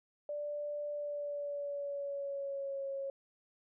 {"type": "tone with pitch glide", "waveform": "sine", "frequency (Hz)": [587.3, 548], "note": ["D5", "C#5"], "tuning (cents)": [0, -20], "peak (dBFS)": -36, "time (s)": [0.29, 3.1], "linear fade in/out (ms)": 2, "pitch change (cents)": -120, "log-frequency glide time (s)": [0.91, 2.86], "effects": []}